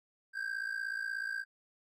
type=ring-modulated tone; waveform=triangle; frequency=1585 Hz; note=G6; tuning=19 cents sharp; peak=-30 dBFS; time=0.33-1.45 s; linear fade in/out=50 ms; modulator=28.3 Hz; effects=none